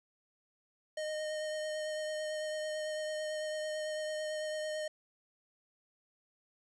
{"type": "tone with vibrato", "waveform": "square", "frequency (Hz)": 616, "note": "D#5", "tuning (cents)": -17, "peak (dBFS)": -36, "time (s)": [0.97, 4.88], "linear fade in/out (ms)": 5, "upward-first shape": "triangle", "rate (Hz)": 9, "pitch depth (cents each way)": 17, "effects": ["resampled to 22050 Hz", "11-bit"]}